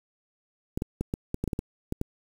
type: clicks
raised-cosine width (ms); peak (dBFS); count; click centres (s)
3; -15; 11; 0.775 / 0.821 / 1.01 / 1.139 / 1.344 / 1.44 / 1.477 / 1.532 / 1.591 / 1.924 / 2.014
effects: 7-bit